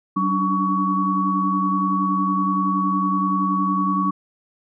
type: tone cluster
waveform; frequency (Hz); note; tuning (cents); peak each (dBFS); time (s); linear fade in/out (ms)
sine; 190 / 285.8 / 296.5 / 1123; F#3 / D4 / D4 / C#6; +46 / -47 / +17 / +22; -22 / -28 / -29 / -20; 0.16-4.11; 10
effects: none